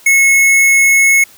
square tone, 2186 Hz, C#7, 25 cents flat, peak -7 dBFS, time 0.06-1.24 s, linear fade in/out 5 ms, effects white hiss -42 dBFS RMS until 1.37 s

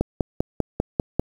click train, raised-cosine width 2 ms, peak -6 dBFS, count 7, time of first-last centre 0.01-1.196 s, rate 5.06 Hz, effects 7-bit

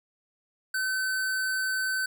square tone, 1527 Hz, G6, 46 cents flat, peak -27 dBFS, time 0.74-2.06 s, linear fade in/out 5 ms, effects none

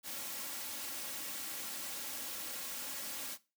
white noise with comb filter, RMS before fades -42 dBFS, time 0.03-3.38 s, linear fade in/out 50 ms, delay 3.6 ms, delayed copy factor +0.65, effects noise-tail reverb RT60 0.3 s tail -19 dB re dry + high-pass 100 Hz 12 dB/octave

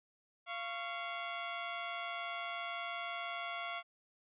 15% pulse tone pair together, 690.5 / 1108.7 Hz, F5 / C#6, -20 / 0 cents, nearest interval minor sixth, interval 820 cents, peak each -34 / -36 dBFS, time 0.46-3.83 s, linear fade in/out 50 ms, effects resampled to 8000 Hz

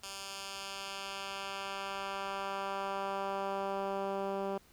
10% pulse tone with band-pass filter sweep, 196 Hz, G3, in tune, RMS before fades -38 dBFS, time 0.03-4.58 s, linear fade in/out 5 ms, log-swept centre 6000 to 410 Hz, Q 0.75, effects pink hiss -63 dBFS RMS until 4.72 s

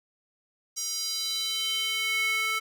square tone with high-pass filter sweep, 440 Hz, A4, in tune, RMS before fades -29 dBFS, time 0.76-2.6 s, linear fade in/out 20 ms, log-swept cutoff 5900 to 1700 Hz, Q 3.7, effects none

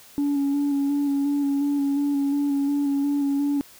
sine tone with vibrato, 282.9 Hz, C#4, 35 cents sharp, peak -18 dBFS, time 0.18-3.61 s, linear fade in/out 0 ms, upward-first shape square, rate 2.8 Hz, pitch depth 20 cents each way, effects tanh soft clip ceiling -18 dBFS + white hiss -49 dBFS RMS until 3.79 s

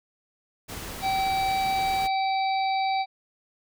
pink noise, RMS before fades -37 dBFS, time 0.68-2.08 s, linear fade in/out 20 ms
harmonic tone, 771 Hz, G5, 29 cents flat, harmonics 1 / 3 / 5 / 6, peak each -23 / -33 / -37 / -39 dBFS, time 1.01-3.06 s, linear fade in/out 50 ms
effects none

